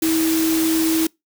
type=tone in noise; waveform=sine; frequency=322.7 Hz; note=E4; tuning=37 cents flat; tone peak=-16 dBFS; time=0.02-1.07 s; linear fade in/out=5 ms; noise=white; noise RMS=-25 dBFS; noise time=0.02-1.07 s; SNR=+6 dB; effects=noise-tail reverb RT60 0.2 s tail -26 dB re dry